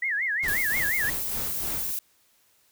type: tone with vibrato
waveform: sine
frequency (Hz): 1887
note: A#6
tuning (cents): +21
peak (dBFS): -24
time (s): 0.02-1.1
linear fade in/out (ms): 5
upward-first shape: sine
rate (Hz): 5.6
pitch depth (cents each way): 240
type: noise with tremolo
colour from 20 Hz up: pink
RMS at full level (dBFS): -36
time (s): 0.42-1.92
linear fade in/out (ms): 20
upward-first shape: sine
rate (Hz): 3.3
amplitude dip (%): 70
type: noise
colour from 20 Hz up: violet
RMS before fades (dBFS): -30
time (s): 0.48-1.99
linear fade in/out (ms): 2
effects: white hiss -64 dBFS RMS until 2.71 s